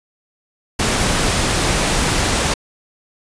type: noise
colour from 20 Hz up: pink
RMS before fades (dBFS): -17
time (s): 0.79-2.54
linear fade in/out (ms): 5
effects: resampled to 22050 Hz